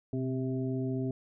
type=harmonic tone with a mistuned harmonic; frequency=130.81 Hz; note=C3; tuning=in tune; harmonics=1 / 2 / 3 / 5; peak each=-33 / -33 / -37 / -45 dBFS; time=0.13-1.11 s; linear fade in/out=2 ms; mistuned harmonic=1; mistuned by=-48 cents; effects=none